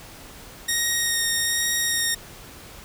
10% pulse tone with vibrato, 1864.7 Hz, A#6, in tune, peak -12 dBFS, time 0.68-2.15 s, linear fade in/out 10 ms, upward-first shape sine, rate 1.2 Hz, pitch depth 12 cents each way, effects pink hiss -43 dBFS RMS until 2.84 s

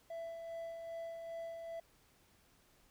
triangle tone with tremolo, 665 Hz, E5, 15 cents sharp, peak -39 dBFS, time 0.1-1.8 s, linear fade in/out 5 ms, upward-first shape sine, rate 2.5 Hz, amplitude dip 35%, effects pink hiss -69 dBFS RMS until 2.9 s

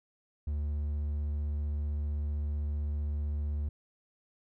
triangle tone, 73.7 Hz, D2, 7 cents sharp, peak -28 dBFS, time 0.47-3.69 s, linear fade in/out 5 ms, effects none

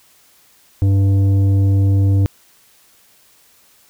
triangle tone with tanh clipping, 98 Hz, G2, in tune, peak -12 dBFS, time 0.82-2.26 s, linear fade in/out 0 ms, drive 13 dB, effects white hiss -52 dBFS RMS until 3.89 s

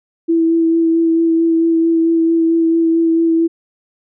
sine tone with vibrato, 329.6 Hz, E4, in tune, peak -10 dBFS, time 0.28-3.48 s, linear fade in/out 20 ms, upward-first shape sine, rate 4.5 Hz, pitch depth 15 cents each way, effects none

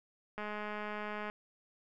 click train, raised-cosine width 0.5 ms, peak -26 dBFS, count 194, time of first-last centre 0.38-1.299 s, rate 210 Hz, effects none

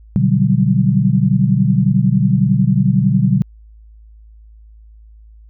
sine chord, G major seventh, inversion first, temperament equal, 123.47 / 146.83 / 185 / 196 Hz, B2 / D3 / F#3 / G3, 0 / 0 / 0 / 0 cents, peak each -16 dBFS, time 0.16-3.42 s, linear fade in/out 0 ms, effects added 54 Hz sine -39 dBFS peak until 5.49 s

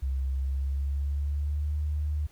sine tone with pitch glide, 66.6 to 74.76 Hz, C2 to D2, +31 to +31 cents, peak -26 dBFS, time 0.02-2.27 s, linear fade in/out 10 ms, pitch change +200 cents, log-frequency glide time 0.34-1.76 s, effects pink hiss -61 dBFS RMS until 2.31 s

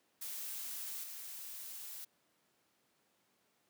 blue noise with level steps, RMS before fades -43 / -47 dBFS, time 0.21-2.05 s, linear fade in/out 10 ms, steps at 1.03 s, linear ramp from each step 10 ms, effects pink hiss -75 dBFS RMS until 3.69 s + high-pass 200 Hz 12 dB/octave

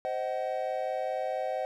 triangle chord, C diminished, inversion none, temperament just, 523.3 / 627.9 / 753.5 Hz, C5 / Eb5 / Gb5, 0 / +16 / +31 cents, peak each -32 dBFS, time 0.05-1.65 s, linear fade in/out 0 ms, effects none

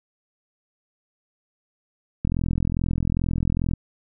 click train, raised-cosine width 5 ms, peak -11 dBFS, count 64, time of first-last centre 2.25-3.736 s, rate 42.4 Hz, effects none

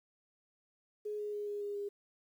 sine tone with pitch steps, 420.1 / 417.2 / 414.3 / 411.5 / 408.6 / 405.8 Hz, G#4 / G#4 / G#4 / G#4 / G#4 / G#4, +20 / +8 / -4 / -16 / -28 / -40 cents, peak -36 dBFS, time 1.05-1.89 s, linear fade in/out 10 ms, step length 140 ms, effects 11-bit

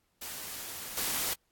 white noise with level steps, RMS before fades -41 / -32 dBFS, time 0.21-1.34 s, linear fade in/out 10 ms, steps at 0.97 s, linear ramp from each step 5 ms, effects pink hiss -75 dBFS RMS until 1.51 s + AAC 64 kbps

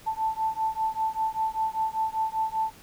sine beating tone pair, 880 / 885.1 Hz, A5 / A5, 0 / +10 cents, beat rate 5.1 Hz, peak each -28 dBFS, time 0.06-2.72 s, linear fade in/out 20 ms, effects pink hiss -51 dBFS RMS until 2.82 s

